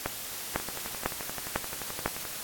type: two click trains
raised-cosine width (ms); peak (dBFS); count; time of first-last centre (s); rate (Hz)
0.5; -11 / -21; 5 / 20; 0.06-2.06 / 0.6-2.252; 2 / 11.5
effects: white hiss -38 dBFS RMS until 2.43 s + AAC 64 kbps